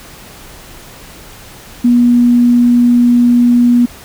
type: tone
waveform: sine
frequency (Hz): 241.6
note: B3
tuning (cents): -38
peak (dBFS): -5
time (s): 1.84-3.86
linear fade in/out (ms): 10
effects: pink hiss -35 dBFS RMS until 4.04 s